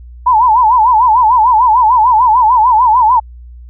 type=tone with vibrato; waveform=sine; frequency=932.3 Hz; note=A#5; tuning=in tune; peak=-5 dBFS; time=0.26-3.2 s; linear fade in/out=10 ms; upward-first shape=sine; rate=6.7 Hz; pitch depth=160 cents each way; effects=added 60 Hz sine -30 dBFS peak until 3.69 s